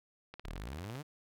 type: click train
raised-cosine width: 0.3 ms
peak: -30 dBFS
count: 12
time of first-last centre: 0.34-0.955 s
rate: 17.9 Hz
type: exponential sweep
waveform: sawtooth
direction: up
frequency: 32.7 to 158.3 Hz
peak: -37 dBFS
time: 0.44-1.03 s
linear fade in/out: 20 ms
effects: none